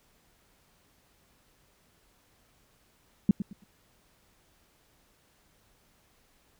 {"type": "tone with echo", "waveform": "sine", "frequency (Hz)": 200, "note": "G3", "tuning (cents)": 35, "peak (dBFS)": -15, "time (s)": [3.29, 3.31], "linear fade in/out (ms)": 2, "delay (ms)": 110, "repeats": 3, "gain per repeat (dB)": -12, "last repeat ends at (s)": 3.64, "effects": ["pink hiss -66 dBFS RMS until 6.59 s"]}